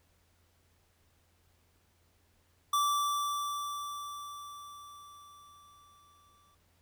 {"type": "tone with exponential decay", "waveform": "square", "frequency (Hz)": 1164, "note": "D6", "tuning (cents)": -16, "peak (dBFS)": -26, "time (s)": [2.73, 6.55], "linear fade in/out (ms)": 5, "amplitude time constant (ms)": 830, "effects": ["added 85 Hz sine -70 dBFS peak until 6.81 s", "pink hiss -71 dBFS RMS until 6.81 s"]}